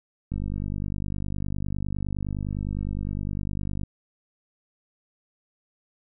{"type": "click train", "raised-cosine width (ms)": 5, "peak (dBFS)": -18, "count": 176, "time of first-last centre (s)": [0.32, 3.834], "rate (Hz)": 49.8, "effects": []}